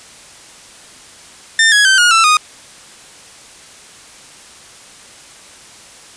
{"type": "tone with pitch steps", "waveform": "sawtooth", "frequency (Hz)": [1800, 1669.8, 1549, 1436.9, 1333, 1236.6], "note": ["A6", "G#6", "G6", "F6", "E6", "D#6"], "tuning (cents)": [39, 9, -21, 49, 19, -11], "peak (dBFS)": -4, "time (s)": [1.59, 2.37], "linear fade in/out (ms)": 2, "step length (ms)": 130, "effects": ["white hiss -39 dBFS RMS until 6.16 s", "resampled to 22050 Hz"]}